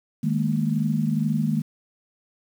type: chord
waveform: sine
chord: D# suspended fourth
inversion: none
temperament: equal with one note detuned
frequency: 155.56 / 207.7 / 229.9 Hz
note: D#3 / G#3 / A#3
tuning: 0 / 0 / -24 cents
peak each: -24 / -25 / -25 dBFS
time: 0.23-1.62 s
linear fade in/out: 10 ms
effects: 8-bit